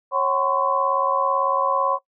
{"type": "tone cluster", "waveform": "sine", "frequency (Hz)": [548, 753, 1024, 1102], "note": ["C#5", "F#5", "C6", "C#6"], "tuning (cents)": [-20, 30, -38, -11], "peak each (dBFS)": [-23, -29, -22, -24], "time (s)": [0.11, 1.99], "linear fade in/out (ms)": 50, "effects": ["noise-tail reverb RT60 0.1 s tail -19 dB re dry"]}